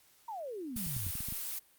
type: exponential sweep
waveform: sine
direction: down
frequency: 957 to 81.4 Hz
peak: -38 dBFS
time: 0.28-1.11 s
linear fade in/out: 5 ms
type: noise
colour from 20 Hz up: blue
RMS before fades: -38 dBFS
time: 0.76-1.59 s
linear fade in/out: 5 ms
type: clicks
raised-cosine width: 5 ms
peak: -31 dBFS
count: 8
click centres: 0.764 / 0.866 / 0.966 / 1.067 / 1.154 / 1.206 / 1.286 / 1.324 s
effects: white hiss -65 dBFS RMS until 1.78 s + Opus 48 kbps